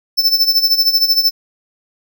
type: tone with tremolo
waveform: square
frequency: 5290 Hz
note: E8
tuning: 5 cents sharp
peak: -8 dBFS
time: 0.17-1.31 s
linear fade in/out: 20 ms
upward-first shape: sine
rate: 13 Hz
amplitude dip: 75%
effects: none